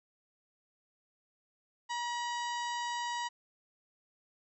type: harmonic tone with a mistuned harmonic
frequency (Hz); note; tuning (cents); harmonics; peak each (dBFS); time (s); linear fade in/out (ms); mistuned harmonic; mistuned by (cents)
956; A#5; +43; 1 / 2 / 3 / 4 / 5 / 6 / 7 / 8; -35 / -41 / -45 / -47 / -49 / -51 / -52 / -53; 1.89-3.29; 20; 3; +50
effects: none